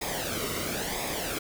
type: noise with flanger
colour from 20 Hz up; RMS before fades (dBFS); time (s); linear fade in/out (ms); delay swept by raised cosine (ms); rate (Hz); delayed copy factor
pink; -32; 0.01-1.39; 10; 0.68 to 1.22; 0.98; -0.65
effects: none